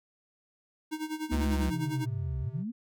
square tone with tremolo, 311.1 Hz, D#4, in tune, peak -31 dBFS, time 0.91-2.06 s, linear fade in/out 20 ms, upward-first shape sine, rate 10 Hz, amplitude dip 80%
sine linear two-way sweep, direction down then up, 246.9 to 62 to 246.9 Hz, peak -32 dBFS, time 1.29-2.72 s, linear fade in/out 20 ms, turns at 2.4 s
square tone, 70.6 Hz, C#2, 32 cents sharp, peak -28 dBFS, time 1.31-1.71 s, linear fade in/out 20 ms
triangle tone with pitch glide, 131.6 to 130.01 Hz, C3 to C3, +10 to -11 cents, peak -32 dBFS, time 1.7-2.65 s, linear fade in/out 50 ms, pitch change -21 cents, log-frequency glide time 2.13-2.47 s
effects none

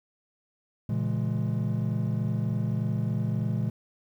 triangle chord, A# half-diminished seventh, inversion none, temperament just, 116.54 / 139.85 / 167.82 / 209.8 Hz, A#2 / C#3 / E3 / G#3, 0 / +16 / +31 / +18 cents, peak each -26 / -30 / -30 / -30 dBFS, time 0.89-3.7 s, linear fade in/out 5 ms, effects tanh soft clip ceiling -14 dBFS + 10-bit

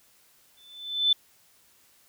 sine tone with exponential growth, 3520 Hz, A7, in tune, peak -16 dBFS, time 0.57-1.13 s, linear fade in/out 5 ms, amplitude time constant 120 ms, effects white hiss -61 dBFS RMS until 2.08 s

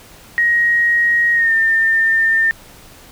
sine tone with pitch glide, 1885 to 1804 Hz, A#6 to A6, +19 to +43 cents, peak -11 dBFS, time 0.38-2.51 s, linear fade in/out 0 ms, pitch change -76 cents, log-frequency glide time 1.33-1.54 s, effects pink hiss -42 dBFS RMS until 3.11 s

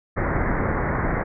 pink low-pass noise, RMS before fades -23 dBFS, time 0.16-1.24 s, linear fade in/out 20 ms, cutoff 2100 Hz, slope 96 dB/octave, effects none

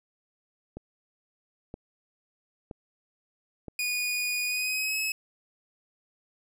click train, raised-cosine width 2 ms, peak -25 dBFS, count 4, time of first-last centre 0.77-3.683 s, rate 1.03 Hz
sawtooth tone with pitch glide, 2461 to 2577 Hz, D#7 to E7, -20 to -40 cents, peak -24 dBFS, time 3.79-5.12 s, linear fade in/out 2 ms, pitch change +80 cents, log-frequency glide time 4.46-4.99 s
effects none

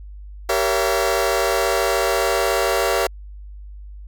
sawtooth chord, G diminished seventh, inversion none, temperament just, 392 / 470.4 / 564.5 / 677.4 Hz, G4 / Bb4 / Db5 / Fb5, 0 / +16 / +31 / +47 cents, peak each -19 dBFS, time 0.49-3.07 s, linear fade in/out 5 ms, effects added 50 Hz sine -34 dBFS peak until 4.07 s

